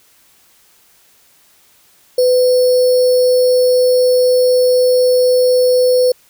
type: tone with sample-and-hold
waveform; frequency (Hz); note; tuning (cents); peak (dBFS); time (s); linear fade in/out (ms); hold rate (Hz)
sine; 502; B4; +28; -8; 2.18-6.12; 5; 4900
effects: white hiss -51 dBFS RMS until 6.29 s